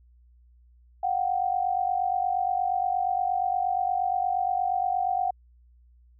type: tone pair together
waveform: sine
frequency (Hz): 720.5 / 769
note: F#5 / G5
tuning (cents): -46 / -33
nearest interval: minor second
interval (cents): 113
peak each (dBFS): -26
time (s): 1.03-5.31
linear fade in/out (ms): 5
effects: added 60 Hz sine -54 dBFS peak until 6.19 s